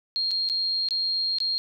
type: tone with dropouts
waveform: sine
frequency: 4229 Hz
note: C8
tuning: 18 cents sharp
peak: -23 dBFS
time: 0.16-1.58 s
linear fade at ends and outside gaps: 0 ms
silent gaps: 0.309-0.314 / 0.489-0.498 / 0.887-0.908 / 1.385-1.403 s
effects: none